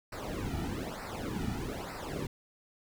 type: noise with flanger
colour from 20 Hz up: brown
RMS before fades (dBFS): -37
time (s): 0.12-2.27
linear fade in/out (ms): 5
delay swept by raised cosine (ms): 0.3 to 1.9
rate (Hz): 1.1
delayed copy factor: -0.9
effects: none